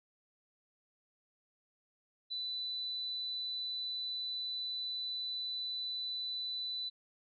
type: tone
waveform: sine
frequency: 3988 Hz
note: B7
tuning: 16 cents sharp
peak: -36 dBFS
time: 2.3-6.9 s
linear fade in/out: 20 ms
effects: none